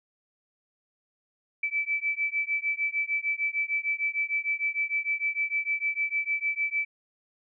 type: beating tone pair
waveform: sine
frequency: 2310 / 2316.6 Hz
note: D7 / D7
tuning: -29 / -24 cents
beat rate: 6.6 Hz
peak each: -29 dBFS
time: 1.63-6.85 s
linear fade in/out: 5 ms
effects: none